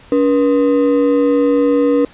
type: ring-modulated tone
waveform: triangle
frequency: 383.1 Hz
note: G4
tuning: 40 cents flat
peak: -5 dBFS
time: 0.12-2.05 s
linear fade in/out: 2 ms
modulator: 99 Hz
effects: pink hiss -43 dBFS RMS until 2.13 s + resampled to 8000 Hz